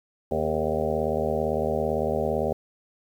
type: harmonic tone with a mistuned harmonic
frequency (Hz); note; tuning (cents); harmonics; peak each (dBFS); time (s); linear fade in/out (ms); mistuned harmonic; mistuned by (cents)
77.78; D#2; 0; 1 / 2 / 3 / 5 / 6 / 7 / 8 / 9 / 10; -34 / -34 / -32 / -30 / -31 / -29 / -31 / -34 / -35; 0.31-2.53; 5; 5; +36
effects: 9-bit